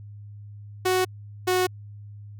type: tone pair in turn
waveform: sawtooth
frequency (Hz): 370 / 366.8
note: F#4 / F#4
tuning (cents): 0 / -15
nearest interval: unison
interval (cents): 15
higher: first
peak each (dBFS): -16 / -16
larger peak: neither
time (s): 0.85-1.05 / 1.47-1.67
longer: neither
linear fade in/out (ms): 10
effects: added 103 Hz sine -39 dBFS peak until 2.39 s